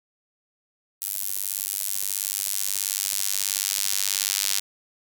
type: tone with high-pass filter sweep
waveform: square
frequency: 49.24 Hz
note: G1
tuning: 8 cents sharp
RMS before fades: -27 dBFS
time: 1.01-4.6 s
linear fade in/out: 10 ms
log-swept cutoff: 11000 to 4900 Hz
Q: 0.82
effects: none